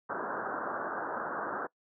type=low-pass noise; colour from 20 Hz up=white; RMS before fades=-35 dBFS; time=0.09-1.67 s; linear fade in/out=10 ms; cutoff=1600 Hz; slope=96 dB/octave; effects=noise-tail reverb RT60 0.1 s tail -23 dB re dry + high-pass 300 Hz 12 dB/octave